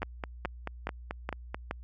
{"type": "two click trains", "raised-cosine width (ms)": 0.5, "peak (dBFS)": [-19, -17], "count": [8, 5], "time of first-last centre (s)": [[0.02, 1.545], [0.03, 1.711]], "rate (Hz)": [4.59, 2.38], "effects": ["added 60 Hz sine -43 dBFS peak until 1.83 s"]}